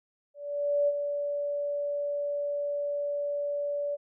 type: tone with ADSR envelope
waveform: sine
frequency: 577 Hz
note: D5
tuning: 31 cents flat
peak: -21 dBFS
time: 0.34-3.97 s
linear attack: 540 ms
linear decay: 38 ms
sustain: -7 dB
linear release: 30 ms
effects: none